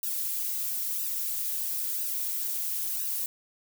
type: noise with flanger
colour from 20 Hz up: violet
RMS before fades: -31 dBFS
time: 0.03-3.26 s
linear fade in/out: 2 ms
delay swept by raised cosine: 0.9 to 5.6 ms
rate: 1 Hz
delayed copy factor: -1
effects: none